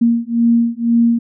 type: beating tone pair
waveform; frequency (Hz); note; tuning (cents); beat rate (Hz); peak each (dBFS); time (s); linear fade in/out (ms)
sine; 232.6 / 234.6; A#3 / A#3; -4 / +11; 2; -14; 0.01-1.19; 10
effects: none